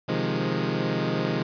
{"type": "chord", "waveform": "20% pulse", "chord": "F minor seventh", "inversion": "second", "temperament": "equal with one note detuned", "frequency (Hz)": [130.81, 155.56, 173.51, 207.7], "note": ["C3", "Eb3", "F3", "Ab3"], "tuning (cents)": [0, 0, -11, 0], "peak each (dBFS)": -25, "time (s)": [0.08, 1.43], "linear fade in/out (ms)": 10, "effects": ["resampled to 11025 Hz", "8-bit"]}